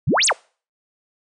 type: exponential two-way sweep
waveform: sine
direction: up then down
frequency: 98 to 9780 to 372.6 Hz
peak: -14 dBFS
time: 0.07-0.33 s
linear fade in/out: 10 ms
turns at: 0.26 s
effects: noise-tail reverb RT60 0.4 s tail -26 dB re dry